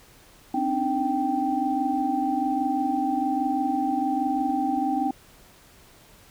sine tone cluster, 259.5 / 284.5 / 305.7 / 781 Hz, C4 / C#4 / D#4 / G5, -14 / +45 / -30 / -7 cents, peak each -28 / -30 / -29 / -25 dBFS, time 0.54-5.11 s, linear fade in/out 5 ms, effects pink hiss -53 dBFS RMS until 6.3 s

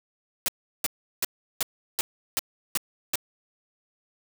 white noise bursts, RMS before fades -25 dBFS, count 8, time 0.46-3.156 s, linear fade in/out 0 ms, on 22 ms, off 360 ms, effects none

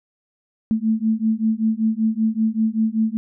sine beating tone pair, 218.3 / 223.5 Hz, A3 / A3, -13 / +27 cents, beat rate 5.2 Hz, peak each -20 dBFS, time 0.71-3.17 s, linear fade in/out 0 ms, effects none

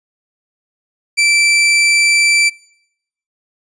sawtooth tone, 2334 Hz, D7, 11 cents flat, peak -6 dBFS, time 1.17-2.5 s, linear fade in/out 20 ms, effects noise-tail reverb RT60 0.8 s tail -24 dB re dry + resampled to 22050 Hz

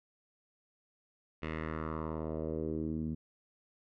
10% pulse tone with low-pass filter sweep, 79 Hz, D#2, 27 cents sharp, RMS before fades -37 dBFS, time 1.42-3.15 s, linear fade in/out 10 ms, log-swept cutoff 2500 to 210 Hz, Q 2.4, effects none

